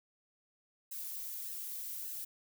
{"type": "noise with flanger", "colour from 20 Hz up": "violet", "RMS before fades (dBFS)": -42, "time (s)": [0.91, 2.25], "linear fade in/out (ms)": 10, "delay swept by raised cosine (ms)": [0.86, 3.26], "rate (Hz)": 1.7, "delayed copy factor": -0.55, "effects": []}